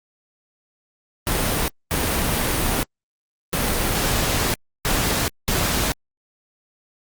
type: noise bursts at uneven times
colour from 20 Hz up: pink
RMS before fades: -21 dBFS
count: 5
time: 1.27-1.68 / 1.91-2.83 / 3.53-4.54 / 4.85-5.28 / 5.48-5.92 s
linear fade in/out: 0 ms
effects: Opus 32 kbps